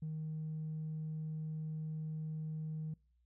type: tone with tanh clipping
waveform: triangle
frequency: 156.2 Hz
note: D#3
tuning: 7 cents sharp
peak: -38 dBFS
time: 0.02-2.94 s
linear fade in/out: 5 ms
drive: 5 dB
effects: noise-tail reverb RT60 0.4 s tail -26 dB re dry + added 60 Hz sine -70 dBFS peak until 3.25 s